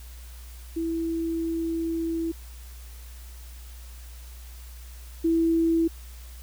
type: tone pair in turn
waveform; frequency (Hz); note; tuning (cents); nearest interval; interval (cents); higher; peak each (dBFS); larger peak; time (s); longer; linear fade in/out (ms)
sine; 329.6 / 329.6; E4 / E4; 0 / 0; unison; 0; neither; -25 / -19; second; 0.76-2.32 / 5.24-5.88; first; 10
effects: added 60 Hz sine -40 dBFS peak until 6.42 s + white hiss -51 dBFS RMS until 6.42 s